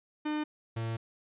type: tone pair in turn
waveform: 45% pulse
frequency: 302.4 / 113.51 Hz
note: D#4 / A#2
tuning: -49 / -46 cents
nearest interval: octave + perfect fourth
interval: 1697 cents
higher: first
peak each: -30 / -32 dBFS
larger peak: first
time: 0.25-0.44 / 0.76-0.97 s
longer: second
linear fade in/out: 10 ms
effects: resampled to 8000 Hz